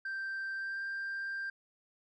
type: tone with pitch glide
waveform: sine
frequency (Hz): 1568 to 1584.4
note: G6 to G6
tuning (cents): 0 to +18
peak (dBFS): -33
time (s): 0.05-1.5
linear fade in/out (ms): 5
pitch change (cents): +18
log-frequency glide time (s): 0.55-0.83
effects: tanh soft clip ceiling -34 dBFS